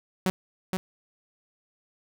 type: tone with echo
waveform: sawtooth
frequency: 186.6 Hz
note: F#3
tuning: 15 cents sharp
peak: -18 dBFS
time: 0.26-0.3 s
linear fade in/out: 0 ms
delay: 470 ms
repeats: 1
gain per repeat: -4 dB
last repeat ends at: 0.77 s
effects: none